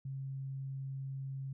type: tone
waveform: sine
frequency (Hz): 135.1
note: C#3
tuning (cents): -44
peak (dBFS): -38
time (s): 0.05-1.53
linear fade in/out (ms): 5
effects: none